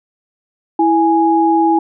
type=tone pair together; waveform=sine; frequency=329.2 / 830.6 Hz; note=E4 / G#5; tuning=-2 / 0 cents; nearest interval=octave + major third; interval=1602 cents; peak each=-12 dBFS; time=0.79-1.79 s; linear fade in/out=5 ms; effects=none